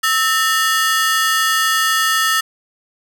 sawtooth ring-modulated tone, 1560 Hz, G6, 9 cents flat, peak -7 dBFS, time 0.03-2.41 s, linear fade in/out 10 ms, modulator 256 Hz, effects none

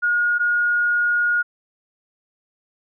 sine tone pair in turn, 1436 / 1436 Hz, F6 / F6, +48 / +48 cents, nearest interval unison, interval 0 cents, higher neither, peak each -16 dBFS, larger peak neither, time 0.02-0.39 / 0.39-1.43 s, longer second, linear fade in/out 20 ms, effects none

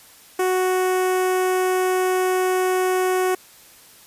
sawtooth tone with notch filter, 370 Hz, F#4, in tune, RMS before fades -20 dBFS, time 0.39-3.35 s, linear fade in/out 5 ms, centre 4100 Hz, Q 0.89, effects white hiss -48 dBFS RMS until 4.06 s + resampled to 32000 Hz

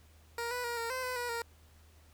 15% pulse tone with pitch steps, 469.2 / 493.5 / 474.4 / 462.1 / 515 / 505 / 485.2 / 466 Hz, A#4 / B4 / A#4 / A#4 / C5 / B4 / B4 / A#4, +11 / -1 / +30 / -15 / -28 / +39 / -31 / -1 cents, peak -28 dBFS, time 0.38-1.42 s, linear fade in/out 2 ms, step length 130 ms, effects added 78 Hz sine -58 dBFS peak until 2.13 s + pink hiss -65 dBFS RMS until 2.13 s

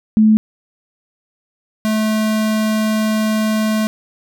sine / square tone pair in turn, 216.7 / 216.7 Hz, A3 / A3, -26 / -26 cents, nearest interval unison, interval 0 cents, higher neither, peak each -7 / -15 dBFS, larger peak first, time 0.17-0.37 / 1.85-3.87 s, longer second, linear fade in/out 0 ms, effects none

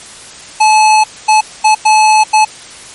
square tone bursts at uneven times, 862 Hz, A5, 36 cents flat, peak -5 dBFS, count 5, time 0.6-1.04 / 1.28-1.41 / 1.64-1.75 / 1.85-2.24 / 2.33-2.45 s, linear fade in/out 10 ms, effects white hiss -32 dBFS RMS until 2.94 s + MP3 48 kbps

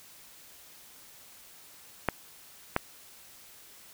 clicks, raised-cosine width 0.5 ms, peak -9 dBFS, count 2, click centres 2.087 / 2.764 s, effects white hiss -53 dBFS RMS until 3.93 s

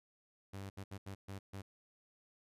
sawtooth tone bursts at uneven times, 98 Hz, G2, in tune, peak -40 dBFS, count 6, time 0.53-0.7 / 0.77-0.84 / 0.91-0.98 / 1.06-1.15 / 1.28-1.39 / 1.53-1.62 s, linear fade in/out 10 ms, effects resampled to 32000 Hz

